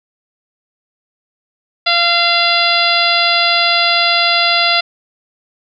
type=harmonic tone with a mistuned harmonic; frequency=689 Hz; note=F5; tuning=24 cents flat; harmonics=1 / 2 / 3 / 4 / 5 / 6 / 7; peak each=-18 / -18 / -18 / -18 / -18 / -18 / -18 dBFS; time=1.86-4.81 s; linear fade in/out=10 ms; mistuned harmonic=6; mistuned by=-16 cents; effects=none